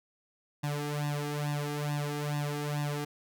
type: tone with flanger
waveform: sawtooth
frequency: 146.83 Hz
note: D3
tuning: in tune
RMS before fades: -33 dBFS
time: 0.63-3.05 s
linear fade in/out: 10 ms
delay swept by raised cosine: 1.1 to 2.5 ms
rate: 2.3 Hz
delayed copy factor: +0.9
effects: none